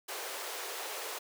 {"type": "high-pass noise", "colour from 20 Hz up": "pink", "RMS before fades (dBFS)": -40, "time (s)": [0.08, 1.19], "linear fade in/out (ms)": 10, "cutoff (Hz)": 380, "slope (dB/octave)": 48, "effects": []}